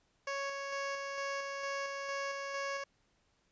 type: tone with tremolo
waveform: 15% pulse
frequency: 554.4 Hz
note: C#5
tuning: in tune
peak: -29 dBFS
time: 0.27-2.84 s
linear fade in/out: 5 ms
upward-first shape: square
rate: 2.2 Hz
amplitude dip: 30%
effects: pink hiss -74 dBFS RMS until 3.51 s + resampled to 16000 Hz